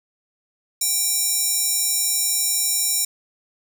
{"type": "tone with high-pass filter", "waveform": "square", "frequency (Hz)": 784, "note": "G5", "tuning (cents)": 0, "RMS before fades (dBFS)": -21, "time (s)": [0.81, 3.05], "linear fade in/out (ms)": 5, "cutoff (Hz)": 7300, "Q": 1.9, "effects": []}